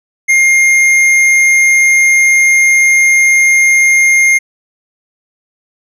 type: tone with hard clipping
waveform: sine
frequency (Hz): 2123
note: C7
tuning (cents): +25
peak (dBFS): -7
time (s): 0.28-4.39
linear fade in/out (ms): 20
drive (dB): 9
effects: none